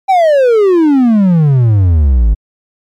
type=exponential sweep; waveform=triangle; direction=down; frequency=793 to 50 Hz; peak=-3 dBFS; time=0.08-2.35 s; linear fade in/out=20 ms; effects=MP3 96 kbps